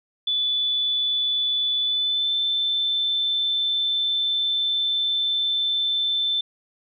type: tone with pitch glide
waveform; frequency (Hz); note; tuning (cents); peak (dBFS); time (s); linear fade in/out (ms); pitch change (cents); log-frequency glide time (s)
sine; 3472 to 3537; A7 to A7; -24 to +8; -20; 0.27-6.41; 5; +32; 1.8-2.33
effects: none